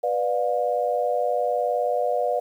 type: chord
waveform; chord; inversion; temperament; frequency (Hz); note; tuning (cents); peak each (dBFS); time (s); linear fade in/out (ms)
sine; B diminished; none; just; 493.9 / 592.7 / 711.2; B4 / D5 / F5; 0 / +16 / +31; -25; 0.03-2.4; 10
effects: 9-bit